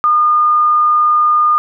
sine tone, 1217 Hz, D#6, 39 cents flat, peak -8 dBFS, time 0.04-1.58 s, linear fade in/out 0 ms, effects none

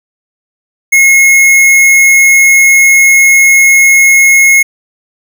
square tone, 2166 Hz, C#7, 41 cents flat, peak -3 dBFS, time 0.92-4.63 s, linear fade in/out 10 ms, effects none

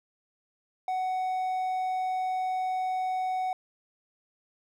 triangle tone, 745 Hz, F#5, 12 cents sharp, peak -25 dBFS, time 0.88-3.53 s, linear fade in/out 2 ms, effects none

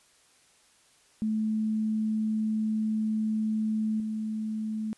sine tone with level steps, 217.2 Hz, A3, 22 cents flat, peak -25 / -29 dBFS, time 1.22-4.93 s, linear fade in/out 0 ms, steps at 4 s, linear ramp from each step 2 ms, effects white hiss -62 dBFS RMS until 4.97 s + resampled to 24000 Hz

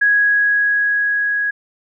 sine tone with level ramp, 1661.2 Hz, G#6, in tune, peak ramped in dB -10 to -16 dBFS, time 0.01-1.51 s, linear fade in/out 10 ms, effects none

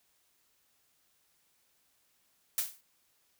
blue noise with exponential decay, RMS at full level -27 dBFS, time 2.58-2.81 s, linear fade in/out 1 ms, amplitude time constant 48 ms, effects white hiss -72 dBFS RMS until 3.39 s

